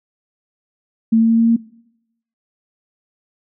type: tone with pitch steps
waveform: sine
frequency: 225.2 / 226.5 / 227.8 / 229.1 / 230.5 Hz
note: A3 / A#3 / A#3 / A#3 / A#3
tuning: +40 / -50 / -40 / -30 / -19 cents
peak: -9 dBFS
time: 1.12-1.565 s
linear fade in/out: 10 ms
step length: 89 ms
effects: noise-tail reverb RT60 0.8 s tail -21 dB re dry